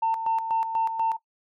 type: tone with tremolo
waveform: sine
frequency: 900 Hz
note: A5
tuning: 39 cents sharp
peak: -19 dBFS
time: 0.02-1.17 s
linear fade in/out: 10 ms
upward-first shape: square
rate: 4.1 Hz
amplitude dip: 60%
effects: noise-tail reverb RT60 0.1 s tail -18 dB re dry + tanh soft clip ceiling -17 dBFS